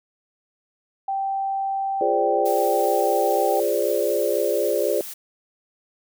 sine tone, 781 Hz, G5, 7 cents flat, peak -22 dBFS, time 1.08-3.6 s, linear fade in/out 5 ms
sine chord, D half-diminished seventh, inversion first, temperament equal, 349.2 / 415.3 / 523.3 / 587.3 Hz, F4 / Ab4 / C5 / D5, 0 / 0 / 0 / 0 cents, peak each -27 / -24 / -24 / -24 dBFS, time 2.01-5.01 s, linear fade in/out 2 ms
blue noise, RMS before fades -35 dBFS, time 2.45-5.14 s, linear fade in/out 10 ms
effects none

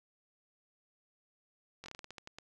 slowing click train, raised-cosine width 0.2 ms, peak -29 dBFS, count 11, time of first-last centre 1.84-2.385 s, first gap 20 ms, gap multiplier 1.21, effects none

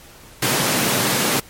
pink high-pass noise, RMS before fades -19 dBFS, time 0.42-1.4 s, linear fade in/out 5 ms, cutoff 110 Hz, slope 96 dB/octave, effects pink hiss -44 dBFS RMS until 1.49 s + MP3 64 kbps

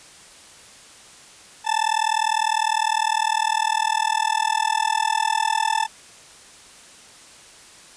40% pulse tone with amplitude modulation, 880 Hz, A5, in tune, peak -14 dBFS, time 1.64-5.88 s, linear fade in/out 50 ms, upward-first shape sine, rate 39.9 Hz, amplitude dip 100%, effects white hiss -46 dBFS RMS until 7.96 s + resampled to 22050 Hz

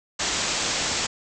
white low-pass noise, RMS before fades -26 dBFS, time 0.19-1.07 s, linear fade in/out 10 ms, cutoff 7800 Hz, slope 96 dB/octave, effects none

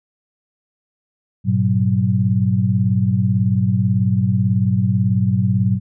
sine tone cluster, 103.4 / 121.6 / 187.9 Hz, G#2 / B2 / F#3, -7 / -26 / +27 cents, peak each -18 dBFS, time 1.44-5.8 s, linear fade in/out 50 ms, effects none

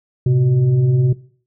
sine tone with frequency modulation, 130 Hz, C3, 11 cents flat, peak -11 dBFS, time 0.26-1.13 s, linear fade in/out 5 ms, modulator 241 Hz, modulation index 0.5, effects noise-tail reverb RT60 0.5 s tail -20 dB re dry

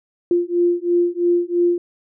sine beating tone pair, 347.3 / 350.3 Hz, F4 / F4, -10 / +5 cents, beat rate 3 Hz, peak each -18 dBFS, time 0.31-1.78 s, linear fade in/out 2 ms, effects none

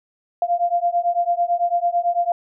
sine beating tone pair, 691 / 700 Hz, F5 / F5, -19 / +4 cents, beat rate 9 Hz, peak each -20 dBFS, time 0.42-2.32 s, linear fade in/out 2 ms, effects none

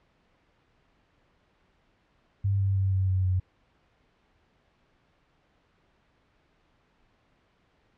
sine tone with pitch steps, 98.9 / 97.54 / 96.2 / 94.87 / 93.57 / 92.28 Hz, G2 / G2 / G2 / F#2 / F#2 / F#2, +16 / -8 / -32 / +44 / +20 / -4 cents, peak -22 dBFS, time 2.44-3.4 s, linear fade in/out 10 ms, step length 160 ms, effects pink hiss -67 dBFS RMS until 7.97 s + low-pass 3000 Hz 12 dB/octave

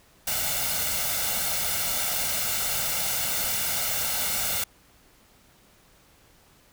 white noise with comb filter, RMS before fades -27 dBFS, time 0.27-4.64 s, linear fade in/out 5 ms, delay 1.4 ms, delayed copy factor +0.65, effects pink hiss -58 dBFS RMS until 6.72 s

